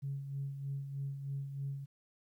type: tone with tremolo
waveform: sine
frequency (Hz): 138.59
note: C#3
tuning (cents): 0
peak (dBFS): -34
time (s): 0.02-1.86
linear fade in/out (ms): 20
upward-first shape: sine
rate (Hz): 3.2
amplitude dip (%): 55
effects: tanh soft clip ceiling -30 dBFS + 12-bit